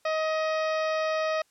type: harmonic tone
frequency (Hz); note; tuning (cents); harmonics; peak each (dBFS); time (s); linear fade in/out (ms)
630; D#5; +21; 1 / 2 / 3 / 4 / 5 / 6 / 7 / 8 / 9; -26 / -32 / -36 / -38 / -46 / -45 / -49 / -45 / -49; 0.05-1.42; 5
effects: white hiss -67 dBFS RMS until 1.5 s + low-pass 10000 Hz 12 dB/octave